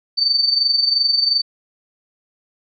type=tone with amplitude modulation; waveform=sine; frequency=4567 Hz; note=D8; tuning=49 cents flat; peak=-11 dBFS; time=0.17-1.42 s; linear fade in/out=20 ms; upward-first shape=sine; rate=22.8 Hz; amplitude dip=65%; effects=none